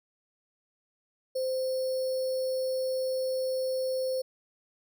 sine tone with sample-and-hold, 519 Hz, C5, 14 cents flat, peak -27 dBFS, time 1.35-4.22 s, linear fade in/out 10 ms, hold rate 4900 Hz, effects none

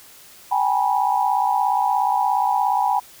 sine tone cluster, 779 / 836 / 975 Hz, G5 / G#5 / B5, -11 / +11 / -23 cents, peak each -21 dBFS, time 0.51-3 s, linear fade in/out 10 ms, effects white hiss -46 dBFS RMS until 3.2 s

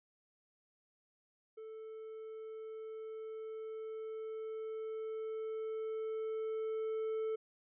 triangle tone with level ramp, 440 Hz, A4, in tune, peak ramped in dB -44 to -32 dBFS, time 1.57-7.36 s, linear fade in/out 10 ms, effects resampled to 8000 Hz

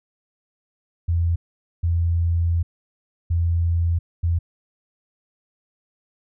sine tone bursts at uneven times, 84.7 Hz, E2, 48 cents sharp, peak -17 dBFS, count 4, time 1.08-1.36 / 1.83-2.63 / 3.3-3.99 / 4.23-4.39 s, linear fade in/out 10 ms, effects none

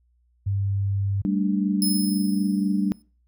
sine tone, 99 Hz, G2, 18 cents sharp, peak -21 dBFS, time 0.46-1.22 s, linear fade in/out 10 ms
sine chord, G suspended second, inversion none, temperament equal, 196 / 220 / 293.7 Hz, G3 / A3 / D4, 0 / 0 / 0 cents, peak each -22 / -28 / -26 dBFS, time 1.25-2.92 s, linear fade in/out 0 ms
10% pulse tone with exponential decay, 5170 Hz, E8, 34 cents flat, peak -16 dBFS, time 1.82-3.02 s, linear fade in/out 1 ms, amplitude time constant 260 ms
effects noise-tail reverb RT60 0.4 s tail -26 dB re dry + added 60 Hz sine -61 dBFS peak until 3.27 s

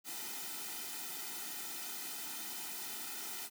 white noise with comb filter, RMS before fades -43 dBFS, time 0.04-3.5 s, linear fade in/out 50 ms, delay 1.8 ms, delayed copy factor -1, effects high-pass 200 Hz 12 dB/octave

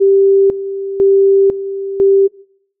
sine tone with tremolo, 392 Hz, G4, in tune, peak -6 dBFS, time 0-2.28 s, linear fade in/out 20 ms, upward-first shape square, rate 1 Hz, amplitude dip 75%, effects noise-tail reverb RT60 0.7 s tail -22 dB re dry

